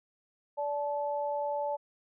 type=tone pair together; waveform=sine; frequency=580 / 869 Hz; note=D5 / A5; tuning=-22 / -22 cents; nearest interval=perfect fifth; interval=700 cents; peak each=-32 / -33 dBFS; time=0.57-1.77 s; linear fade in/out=20 ms; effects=none